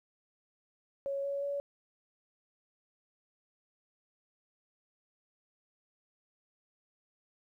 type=tone with pitch steps; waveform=sine; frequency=554.4 / 560.2 / 566 Hz; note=C#5 / C#5 / C#5; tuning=0 / +18 / +36 cents; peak=-32 dBFS; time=1.06-1.6 s; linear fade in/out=0 ms; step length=180 ms; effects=12-bit